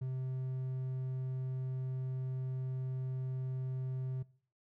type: tone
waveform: triangle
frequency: 129.9 Hz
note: C3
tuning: 12 cents flat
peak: -33 dBFS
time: 0.01-4.23 s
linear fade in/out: 10 ms
effects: noise-tail reverb RT60 0.5 s tail -21 dB re dry